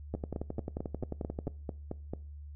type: two click trains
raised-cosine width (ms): 2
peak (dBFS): -22 / -22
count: 16 / 10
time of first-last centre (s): 0.15-1.477 / 0.14-2.136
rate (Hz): 11.3 / 4.51
effects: noise-tail reverb RT60 0.4 s tail -21 dB re dry + added 73 Hz sine -43 dBFS peak until 2.55 s